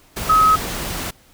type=tone in noise; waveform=sine; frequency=1275 Hz; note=D#6; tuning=42 cents sharp; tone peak=-10 dBFS; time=0.29-0.56 s; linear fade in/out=10 ms; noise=pink; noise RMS=-26 dBFS; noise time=0.16-1.11 s; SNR=+13 dB; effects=pink hiss -52 dBFS RMS until 1.33 s